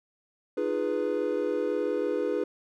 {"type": "chord", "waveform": "triangle", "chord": "F half-diminished seventh", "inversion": "third", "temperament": "equal with one note detuned", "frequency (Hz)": [305.8, 349.2, 415.3, 493.9], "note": ["Eb4", "F4", "Ab4", "Cb5"], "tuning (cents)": [-30, 0, 0, 0], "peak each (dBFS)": [-31, -32, -28, -28], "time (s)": [0.57, 2.44], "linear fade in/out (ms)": 5, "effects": []}